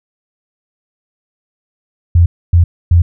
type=tone bursts; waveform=sine; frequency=85.9 Hz; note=F2; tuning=28 cents flat; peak=-4 dBFS; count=3; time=2.15-3.02 s; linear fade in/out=5 ms; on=110 ms; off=270 ms; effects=none